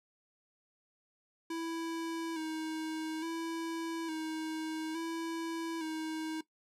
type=tone with vibrato; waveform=square; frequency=323 Hz; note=E4; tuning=35 cents flat; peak=-36 dBFS; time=1.5-6.41 s; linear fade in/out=5 ms; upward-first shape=square; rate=0.58 Hz; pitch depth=37 cents each way; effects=noise-tail reverb RT60 0.1 s tail -17 dB re dry + low-pass 11000 Hz 12 dB/octave